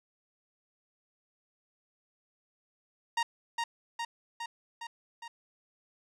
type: tone with echo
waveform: sawtooth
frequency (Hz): 932.3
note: A#5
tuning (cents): 0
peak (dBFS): -23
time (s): 3.17-3.23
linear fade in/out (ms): 5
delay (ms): 410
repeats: 5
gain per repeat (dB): -3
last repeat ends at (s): 5.28
effects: low-pass 7000 Hz 12 dB/octave